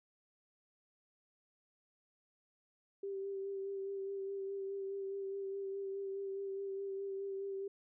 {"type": "tone with vibrato", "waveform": "sine", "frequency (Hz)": 392, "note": "G4", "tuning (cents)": 0, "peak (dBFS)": -38, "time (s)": [3.03, 7.68], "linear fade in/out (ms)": 5, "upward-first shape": "sine", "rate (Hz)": 4.8, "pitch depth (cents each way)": 21, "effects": []}